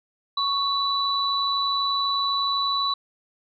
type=tone pair together; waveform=sine; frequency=1109 / 3956 Hz; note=C#6 / B7; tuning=0 / +2 cents; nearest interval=octave + minor seventh; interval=2202 cents; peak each=-24 dBFS; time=0.37-2.94 s; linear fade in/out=5 ms; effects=none